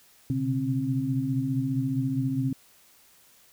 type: tone cluster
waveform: sine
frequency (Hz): 126.6 / 131.3 / 141.4 / 265.9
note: B2 / C3 / C#3 / C4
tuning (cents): +43 / +6 / +35 / +28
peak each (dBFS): -30 / -35 / -31 / -27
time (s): 0.3-2.53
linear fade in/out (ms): 2
effects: white hiss -58 dBFS RMS until 3.52 s